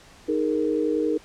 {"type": "chord", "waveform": "sine", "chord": "D# suspended fourth", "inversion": "none", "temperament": "equal", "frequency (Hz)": [311.1, 415.3, 466.2], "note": ["D#4", "G#4", "A#4"], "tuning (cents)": [0, 0, 0], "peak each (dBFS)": [-24, -27, -25], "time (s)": [0.28, 1.18], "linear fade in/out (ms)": 10, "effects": ["pink hiss -50 dBFS RMS until 1.24 s", "low-pass 8000 Hz 12 dB/octave"]}